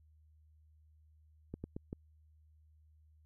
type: clicks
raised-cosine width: 3 ms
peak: -28 dBFS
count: 4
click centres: 1.54 / 1.64 / 1.765 / 1.929 s
effects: added 77 Hz sine -62 dBFS peak until 3.25 s